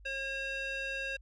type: tone with band-pass filter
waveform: square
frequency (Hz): 541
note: C#5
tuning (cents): -42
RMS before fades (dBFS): -37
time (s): 0.05-1.17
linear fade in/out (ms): 10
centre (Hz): 2300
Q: 2.7
effects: added 50 Hz sine -52 dBFS peak until 1.21 s + resampled to 22050 Hz